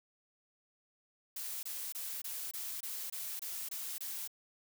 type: noise bursts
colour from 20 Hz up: blue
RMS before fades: -41 dBFS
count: 10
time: 1.36-4.276 s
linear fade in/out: 5 ms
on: 270 ms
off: 24 ms
effects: none